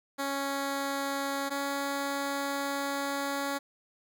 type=tone pair in turn; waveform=10% pulse; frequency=277.2 / 279.6 Hz; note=C#4 / C#4; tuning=0 / +15 cents; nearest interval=unison; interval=15 cents; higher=second; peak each=-22 dBFS; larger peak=neither; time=0.18-1.5 / 1.5-3.59 s; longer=second; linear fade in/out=20 ms; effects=none